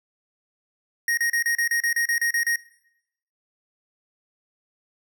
square tone bursts, 1871 Hz, A#6, 6 cents sharp, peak -21 dBFS, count 12, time 1.08-2.559 s, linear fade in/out 2 ms, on 93 ms, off 33 ms, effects noise-tail reverb RT60 0.8 s tail -19 dB re dry

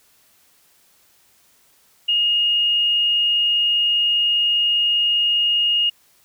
sine tone, 2855 Hz, F7, 37 cents sharp, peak -15 dBFS, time 2.08-5.9 s, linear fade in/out 10 ms, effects white hiss -57 dBFS RMS until 6.24 s

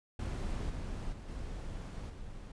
brown noise with level steps, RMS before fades -36 / -39 / -45 / -41 / -46 dBFS, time 0.19-2.52 s, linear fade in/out 5 ms, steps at 0.69 / 1.12 / 1.28 / 2.09 s, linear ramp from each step 10 ms, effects resampled to 22050 Hz

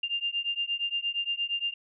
sine beating tone pair, 2794 / 2802.6 Hz, F7 / F7, 0 / +5 cents, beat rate 8.6 Hz, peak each -31 dBFS, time 0.03-1.74 s, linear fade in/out 5 ms, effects none

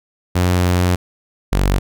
sawtooth tone pair in turn, 89.7 / 47.52 Hz, F2 / F#1, +47 / +47 cents, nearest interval major seventh, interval 1100 cents, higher first, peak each -9 dBFS, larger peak neither, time 0.35-0.96 / 1.52-1.79 s, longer first, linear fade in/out 10 ms, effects none

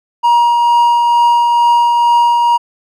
triangle tone with tremolo, 949 Hz, A#5, 31 cents sharp, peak -4 dBFS, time 0.23-2.58 s, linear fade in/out 20 ms, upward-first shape triangle, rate 2.2 Hz, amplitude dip 30%, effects none

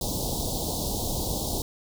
pink band-stop noise, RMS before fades -29 dBFS, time 0.01-1.62 s, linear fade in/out 2 ms, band 900 to 3600 Hz, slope 48 dB/octave, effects none

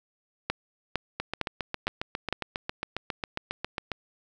two click trains, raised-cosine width 0.3 ms, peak -10 / -14 dBFS, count 5 / 21, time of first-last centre 0.5-2.326 / 1.2-3.917 s, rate 2.19 / 7.36 Hz, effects none

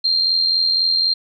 sine tone with amplitude modulation, 4186 Hz, C8, in tune, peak -12 dBFS, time 0.04-1.14 s, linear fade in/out 10 ms, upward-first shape sine, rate 83.9 Hz, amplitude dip 50%, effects none

